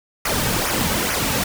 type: noise with flanger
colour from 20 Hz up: pink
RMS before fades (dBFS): -21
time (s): 0.25-1.44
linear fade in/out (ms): 5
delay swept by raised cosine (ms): 0.24 to 2.94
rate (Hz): 2.3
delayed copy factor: -0.65
effects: none